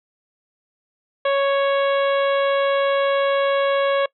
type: harmonic tone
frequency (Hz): 554.4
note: C#5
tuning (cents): 0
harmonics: 1 / 2 / 3 / 4 / 5 / 6 / 7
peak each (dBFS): -17 / -24 / -28 / -32 / -34 / -33 / -40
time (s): 1.25-4.06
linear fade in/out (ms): 5
effects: noise-tail reverb RT60 0.1 s tail -23 dB re dry

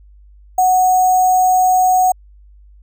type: tone with sample-and-hold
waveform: sine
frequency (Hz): 740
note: F#5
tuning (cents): 0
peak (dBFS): -9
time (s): 0.58-2.12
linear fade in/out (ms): 5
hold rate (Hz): 7350
effects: added 50 Hz sine -41 dBFS peak until 2.82 s

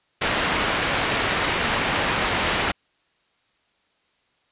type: low-pass noise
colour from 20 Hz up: white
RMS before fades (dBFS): -23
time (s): 0.21-2.72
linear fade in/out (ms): 10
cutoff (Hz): 2500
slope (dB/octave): 12
effects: white hiss -66 dBFS RMS until 4.51 s + resampled to 8000 Hz

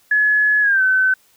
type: tone with pitch glide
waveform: sine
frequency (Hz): 1700 to 1523.3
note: G#6 to F#6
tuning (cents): +40 to +50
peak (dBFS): -12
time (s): 0.11-1.14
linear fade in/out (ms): 5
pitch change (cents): -190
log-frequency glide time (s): 0.61-0.82
effects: white hiss -56 dBFS RMS until 1.36 s

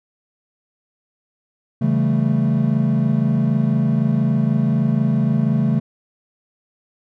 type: chord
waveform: triangle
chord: A dominant seventh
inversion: first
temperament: equal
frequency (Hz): 138.59 / 164.81 / 196 / 220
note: C#3 / E3 / G3 / A3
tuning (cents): 0 / 0 / 0 / 0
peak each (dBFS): -17 / -20 / -22 / -17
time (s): 1.81-5.8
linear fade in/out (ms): 10
effects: none

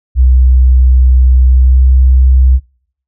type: tone with pitch glide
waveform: sine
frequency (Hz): 63.5 to 64.46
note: B1 to C2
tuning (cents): +49 to -25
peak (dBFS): -3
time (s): 0.15-2.6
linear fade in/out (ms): 50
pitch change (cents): +26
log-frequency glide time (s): 1.47-1.92
effects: noise-tail reverb RT60 0.6 s tail -25 dB re dry

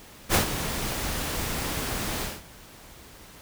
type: noise with ADSR envelope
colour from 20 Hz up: pink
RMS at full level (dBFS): -19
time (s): 0.29-2.42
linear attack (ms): 56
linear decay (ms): 110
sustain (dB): -11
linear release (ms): 200
effects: pink hiss -48 dBFS RMS until 3.41 s

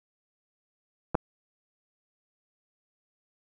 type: clicks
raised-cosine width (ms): 1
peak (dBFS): -15 / -9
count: 2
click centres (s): 1.146 / 1.152
effects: none

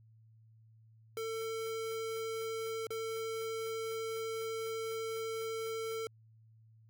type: tone with dropouts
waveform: square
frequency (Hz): 448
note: A4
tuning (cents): +31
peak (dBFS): -37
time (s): 1.17-6.07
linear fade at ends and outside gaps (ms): 1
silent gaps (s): 2.869-2.905
effects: added 111 Hz sine -59 dBFS peak until 6.89 s

